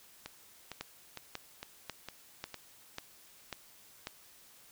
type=two click trains; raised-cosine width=0.2 ms; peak=-24 / -21 dBFS; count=6 / 7; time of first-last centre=0.26-2.543 / 0.81-4.071 s; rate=2.19 / 1.84 Hz; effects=white hiss -59 dBFS RMS until 4.71 s